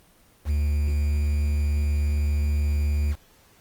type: tone with quantisation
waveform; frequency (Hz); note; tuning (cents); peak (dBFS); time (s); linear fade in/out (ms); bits
triangle; 73.42; D2; 0; -18; 0.45-3.16; 50; 7
effects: pink hiss -57 dBFS RMS until 3.6 s + Opus 24 kbps